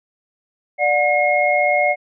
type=tone cluster; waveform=sine; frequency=590 / 726 / 2152 Hz; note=D5 / F#5 / C7; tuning=+8 / -33 / +48 cents; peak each=-18 dBFS; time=0.78-1.96 s; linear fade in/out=50 ms; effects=none

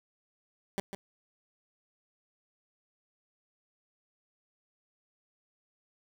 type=tone with echo; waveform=15% pulse; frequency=196 Hz; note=G3; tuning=in tune; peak=-24 dBFS; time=0.78-0.8 s; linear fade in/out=0 ms; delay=150 ms; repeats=1; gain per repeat=-8 dB; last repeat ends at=0.95 s; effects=none

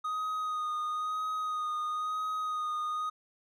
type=tone with vibrato; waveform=triangle; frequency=1244.5 Hz; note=D#6; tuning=in tune; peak=-29 dBFS; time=0.04-3.1 s; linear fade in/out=10 ms; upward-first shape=sine; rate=1 Hz; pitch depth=22 cents each way; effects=none

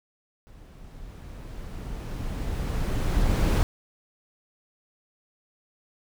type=noise with level ramp; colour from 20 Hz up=brown; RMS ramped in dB=-48 to -19 dBFS; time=0.47-3.63 s; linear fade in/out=0 ms; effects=none

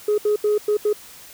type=tone bursts at uneven times; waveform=sine; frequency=419.4 Hz; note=G#4; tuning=17 cents sharp; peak=-14 dBFS; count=5; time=0.08-0.18 / 0.25-0.36 / 0.44-0.58 / 0.68-0.77 / 0.85-0.93 s; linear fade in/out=5 ms; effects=tanh soft clip ceiling -13 dBFS + white hiss -43 dBFS RMS until 1.33 s

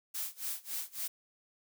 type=noise with tremolo; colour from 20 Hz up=blue; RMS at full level=-36 dBFS; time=0.14-1.08 s; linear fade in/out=10 ms; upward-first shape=sine; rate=3.6 Hz; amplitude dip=95%; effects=none

